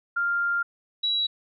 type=tone pair in turn; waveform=sine; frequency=1396.9 / 3899 Hz; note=F6 / B7; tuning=0 / -23 cents; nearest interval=octave + tritone; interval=1777 cents; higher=second; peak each=-22 dBFS; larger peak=neither; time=0.16-0.63 / 1.03-1.27 s; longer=first; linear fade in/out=10 ms; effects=none